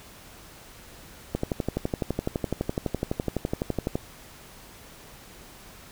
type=click train; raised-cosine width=2 ms; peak=-12 dBFS; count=32; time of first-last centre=1.35-3.955 s; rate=11.9 Hz; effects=pink hiss -48 dBFS RMS until 5.91 s